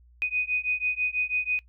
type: beating tone pair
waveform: sine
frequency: 2489 / 2495.1 Hz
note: D#7 / D#7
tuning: 0 / +4 cents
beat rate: 6.1 Hz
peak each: -28 dBFS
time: 0.22-1.59 s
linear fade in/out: 0 ms
effects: noise-tail reverb RT60 0.1 s tail -21 dB re dry + added 60 Hz sine -53 dBFS peak until 1.68 s